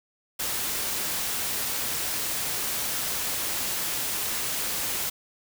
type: noise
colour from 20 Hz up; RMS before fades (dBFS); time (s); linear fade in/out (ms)
white; -29; 0.39-5.1; 10
effects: none